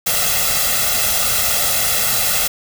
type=noise with comb filter; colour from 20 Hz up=white; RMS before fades=-17 dBFS; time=0.06-2.48 s; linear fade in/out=10 ms; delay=1.5 ms; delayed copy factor=+0.9; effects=none